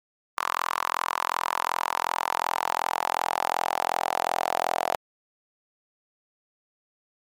sawtooth tone with high-pass filter sweep, 42.71 Hz, F1, 38 cents flat, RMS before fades -27 dBFS, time 0.37-4.95 s, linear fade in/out 0 ms, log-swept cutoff 1100 to 720 Hz, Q 4.8, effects MP3 96 kbps

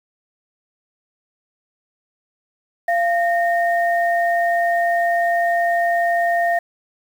sine tone pair together, 689 / 1839.4 Hz, F5 / A#6, -24 / -24 cents, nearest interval octave + perfect fourth, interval 1700 cents, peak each -16 / -22 dBFS, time 2.88-6.59 s, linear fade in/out 5 ms, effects 7-bit

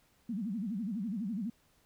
sine tone with vibrato, 210.6 Hz, G#3, 24 cents sharp, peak -33 dBFS, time 0.29-1.5 s, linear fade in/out 5 ms, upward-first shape sine, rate 12 Hz, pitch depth 240 cents each way, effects pink hiss -69 dBFS RMS until 1.85 s

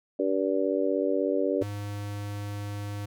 harmonic tone, 96.3 Hz, G2, 30 cents flat, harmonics 3 / 4 / 5 / 6, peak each -29 / -29 / -29 / -29 dBFS, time 0.19-1.63 s, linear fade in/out 5 ms
square tone, 102.4 Hz, G#2, 24 cents flat, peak -33 dBFS, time 1.61-3.06 s, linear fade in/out 10 ms
effects none

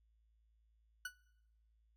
40% pulse tone with exponential decay, 1480 Hz, F#6, in tune, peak -37 dBFS, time 1.05-1.14 s, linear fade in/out 5 ms, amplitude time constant 19 ms, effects noise-tail reverb RT60 0.9 s tail -22 dB re dry + added 55 Hz sine -70 dBFS peak until 1.96 s

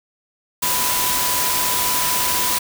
sine tone in noise, 993 Hz, B5, 9 cents sharp, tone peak -25 dBFS, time 0.62-2.59 s, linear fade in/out 10 ms, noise white, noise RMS -20 dBFS, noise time 0.62-2.59 s, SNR -8 dB, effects none

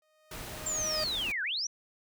sawtooth tone with exponential growth, 620 Hz, D#5, 6 cents flat, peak -27 dBFS, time 0.02-1.04 s, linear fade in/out 2 ms, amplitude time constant 220 ms
pink noise, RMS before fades -42 dBFS, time 0.31-1.32 s, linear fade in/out 5 ms
sine linear two-way sweep, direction down then up, 7459 to 1457 to 5990 Hz, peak -30 dBFS, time 0.66-1.67 s, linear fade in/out 5 ms, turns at 1.43 s
effects none

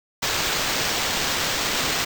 blue noise with sample-and-hold, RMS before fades -24 dBFS, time 0.22-2.05 s, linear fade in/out 10 ms, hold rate 11025 Hz, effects none

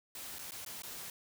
white noise with dropouts, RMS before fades -45 dBFS, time 0.15-1.1 s, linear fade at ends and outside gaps 2 ms, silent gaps 0.386-0.391 / 0.509-0.519 / 0.649-0.662 / 0.821-0.834 s, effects none

